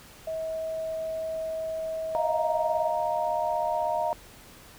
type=tone; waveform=sine; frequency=642 Hz; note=E5; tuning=46 cents flat; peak=-29 dBFS; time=0.27-2.91 s; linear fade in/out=5 ms
type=chord; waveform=sine; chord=Eb suspended second; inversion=none; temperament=equal; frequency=622.3 / 698.5 / 932.3 Hz; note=Eb5 / F5 / Bb5; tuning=0 / 0 / 0 cents; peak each=-29 dBFS; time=2.15-4.13 s; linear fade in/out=0 ms
effects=pink hiss -50 dBFS RMS until 4.78 s